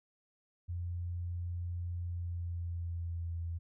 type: tone with pitch glide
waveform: sine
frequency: 87.31 to 84.24 Hz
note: F2 to E2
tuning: 0 to +38 cents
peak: -35 dBFS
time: 0.68-3.59 s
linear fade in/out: 20 ms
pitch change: -62 cents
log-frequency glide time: 2.01-3.4 s
effects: none